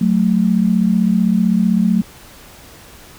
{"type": "tone pair together", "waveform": "sine", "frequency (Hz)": [185, 220.7], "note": ["F#3", "A3"], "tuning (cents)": [0, 5], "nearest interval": "minor third", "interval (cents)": 305, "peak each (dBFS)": -14, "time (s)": [0.01, 2.02], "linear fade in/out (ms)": 5, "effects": ["pink hiss -41 dBFS RMS until 3.18 s"]}